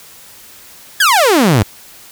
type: exponential sweep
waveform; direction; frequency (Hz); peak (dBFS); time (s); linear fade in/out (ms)
sawtooth; down; 1732 to 92.5; -4; 1-1.63; 5
effects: white hiss -39 dBFS RMS until 2.11 s